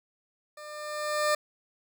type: tone with level ramp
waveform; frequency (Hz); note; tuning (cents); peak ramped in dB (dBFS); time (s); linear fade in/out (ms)
20% pulse; 600; D5; +37; -38 to -17; 0.57-1.35; 5
effects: none